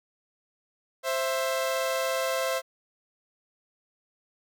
sawtooth tone pair together, 526.2 / 663 Hz, C5 / E5, +10 / +10 cents, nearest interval major third, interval 400 cents, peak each -24 / -26 dBFS, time 1.03-2.62 s, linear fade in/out 50 ms, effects none

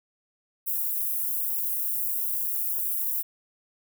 white high-pass noise, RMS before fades -28 dBFS, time 0.66-3.23 s, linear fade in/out 20 ms, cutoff 12000 Hz, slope 24 dB/octave, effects none

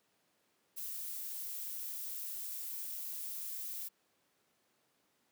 violet noise, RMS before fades -42 dBFS, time 0.76-3.89 s, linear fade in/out 20 ms, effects pink hiss -75 dBFS RMS until 5.31 s + high-pass 200 Hz 12 dB/octave

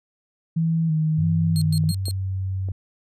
sine tone with vibrato, 160 Hz, D#3, 49 cents sharp, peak -18 dBFS, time 0.56-1.92 s, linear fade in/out 10 ms, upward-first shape square, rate 1.5 Hz, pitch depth 38 cents each way
sine tone with pitch glide, 97.4 to 95.01 Hz, G2 to F#2, -11 to +46 cents, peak -23 dBFS, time 1.18-2.72 s, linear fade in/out 5 ms, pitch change -43 cents, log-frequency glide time 1.56-2.33 s
25% pulse tone bursts, 4245 Hz, C8, 24 cents sharp, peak -25 dBFS, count 4, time 1.56-2.11 s, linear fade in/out 0 ms, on 55 ms, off 110 ms
clicks, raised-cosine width 2 ms, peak -30 / -20 / -25 dBFS, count 3, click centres 1.838 / 2.083 / 2.687 s
effects none

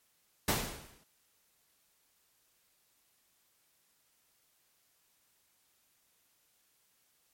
pink noise with exponential decay, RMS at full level -27 dBFS, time 0.48-1.04 s, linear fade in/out 5 ms, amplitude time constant 120 ms, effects white hiss -72 dBFS RMS until 7.33 s + MP3 64 kbps

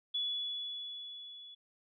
sine tone with level ramp, 3413 Hz, G#7, 47 cents sharp, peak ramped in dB -31 to -49 dBFS, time 0.14-1.55 s, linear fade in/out 10 ms, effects none

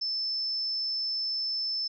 sine tone, 5274 Hz, E8, in tune, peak -28 dBFS, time 0.01-1.88 s, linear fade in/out 10 ms, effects none

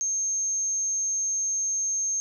sine tone, 6400 Hz, G8, 35 cents sharp, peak -24 dBFS, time 0.01-2.2 s, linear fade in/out 0 ms, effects none

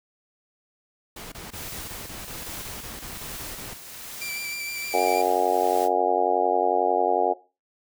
pink noise bursts, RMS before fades -39 dBFS, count 14, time 1.16-3.738 s, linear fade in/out 5 ms, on 160 ms, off 26 ms
white noise with tremolo, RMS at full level -37 dBFS, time 1.51-5.89 s, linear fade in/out 50 ms, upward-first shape triangle, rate 1.2 Hz, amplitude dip 50%
sawtooth tone with vibrato, 2349 Hz, D7, in tune, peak -27 dBFS, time 4.21-5.22 s, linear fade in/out 10 ms, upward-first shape square, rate 6.4 Hz, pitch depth 17 cents each way
harmonic tone, 91.1 Hz, F#2, 26 cents flat, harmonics 3 / 4 / 5 / 6 / 7 / 8 / 9, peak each -36 / -28 / -25 / -29 / -28 / -24 / -25 dBFS, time 4.93-7.34 s, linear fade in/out 20 ms
effects noise-tail reverb RT60 0.3 s tail -18 dB re dry

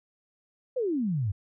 sine exponential sweep, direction down, 538 to 92.3 Hz, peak -25 dBFS, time 0.76-1.32 s, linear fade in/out 10 ms, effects none

